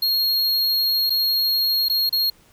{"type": "tone with dropouts", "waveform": "square", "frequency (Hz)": 4272, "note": "C8", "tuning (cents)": 35, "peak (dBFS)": -18, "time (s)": [0.02, 2.3], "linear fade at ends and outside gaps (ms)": 5, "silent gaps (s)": [[1.097, 1.103], [1.885, 1.897], [2.094, 2.126]], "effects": ["pink hiss -55 dBFS RMS until 2.52 s"]}